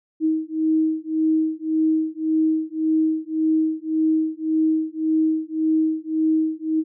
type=beating tone pair; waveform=sine; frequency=315.3 / 317.1 Hz; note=D#4 / D#4; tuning=+23 / +33 cents; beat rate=1.8 Hz; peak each=-21 dBFS; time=0.2-6.84 s; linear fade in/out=50 ms; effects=none